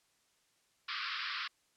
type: band-pass noise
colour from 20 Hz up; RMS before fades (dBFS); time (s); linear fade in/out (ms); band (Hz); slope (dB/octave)
pink; -39; 0.88-1.48; 10; 1100 to 5100; 96
effects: white hiss -73 dBFS RMS until 1.76 s + low-pass 9000 Hz 12 dB/octave